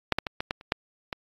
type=clicks; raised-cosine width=0.3 ms; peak=-6 / -8 / -14 / -13 / -11 / -30 / -7 / -15 dBFS; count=8; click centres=0.123 / 0.186 / 0.268 / 0.405 / 0.509 / 0.611 / 0.721 / 1.128 s; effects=AAC 32 kbps